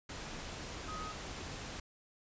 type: tone in noise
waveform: sine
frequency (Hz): 1257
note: D#6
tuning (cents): +17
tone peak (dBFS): -42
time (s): 0.88-1.12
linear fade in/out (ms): 5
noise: pink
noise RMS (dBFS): -44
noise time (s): 0.09-1.8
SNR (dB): -1
effects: resampled to 16000 Hz